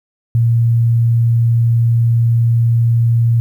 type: tone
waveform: sine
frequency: 116.54 Hz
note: A#2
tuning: in tune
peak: -9 dBFS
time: 0.35-3.4 s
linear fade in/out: 0 ms
effects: 8-bit